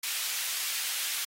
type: high-pass noise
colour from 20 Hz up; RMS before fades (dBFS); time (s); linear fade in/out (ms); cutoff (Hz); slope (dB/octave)
pink; -33; 0.03-1.25; 5; 2400; 12
effects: AAC 48 kbps